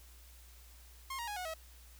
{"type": "tone with pitch steps", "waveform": "sawtooth", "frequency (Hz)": [1069, 941.4, 829.1, 730.1, 643], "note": ["C6", "A#5", "G#5", "F#5", "E5"], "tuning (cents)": [37, 17, -3, -23, -43], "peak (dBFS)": -35, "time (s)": [1.1, 1.54], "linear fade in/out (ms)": 5, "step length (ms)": 88, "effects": ["added 60 Hz sine -55 dBFS peak until 1.99 s", "white hiss -61 dBFS RMS until 1.99 s"]}